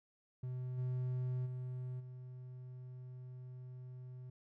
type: tone with level steps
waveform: triangle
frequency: 126.6 Hz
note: B2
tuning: 43 cents sharp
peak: -37 / -33 / -38 / -45 dBFS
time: 0.43-4.3 s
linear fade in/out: 5 ms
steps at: 0.77 / 1.45 / 1.99 s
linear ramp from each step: 20 ms
effects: none